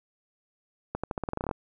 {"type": "accelerating click train", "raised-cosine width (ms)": 1, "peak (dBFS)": -16, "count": 13, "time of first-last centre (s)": [0.95, 1.512], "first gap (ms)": 86, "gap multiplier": 0.88, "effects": []}